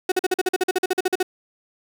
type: tone bursts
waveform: 35% pulse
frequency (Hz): 370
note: F#4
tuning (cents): 0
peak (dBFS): -15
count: 16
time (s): 0.09-1.229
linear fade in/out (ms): 5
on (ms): 29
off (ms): 45
effects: none